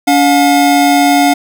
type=tone pair together; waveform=square; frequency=284.4 / 716 Hz; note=C#4 / F5; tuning=+45 / +43 cents; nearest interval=octave + major third; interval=1598 cents; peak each=-10 dBFS; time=0.07-1.34 s; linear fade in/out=10 ms; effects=none